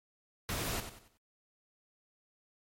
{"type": "noise with echo", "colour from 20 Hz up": "pink", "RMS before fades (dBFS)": -36, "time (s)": [0.49, 0.8], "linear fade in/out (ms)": 0, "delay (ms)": 93, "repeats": 4, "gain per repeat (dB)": -9, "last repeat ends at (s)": 1.172, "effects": ["MP3 64 kbps"]}